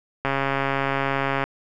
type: click train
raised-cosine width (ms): 0.5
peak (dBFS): -8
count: 164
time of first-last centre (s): 0.25-1.44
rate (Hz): 137
effects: none